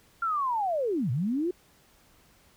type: linear two-way sweep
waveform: sine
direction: down then up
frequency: 1396.9 to 110 to 369.9 Hz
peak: -25 dBFS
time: 0.22-1.51 s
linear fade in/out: 5 ms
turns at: 1.11 s
effects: pink hiss -61 dBFS RMS until 2.56 s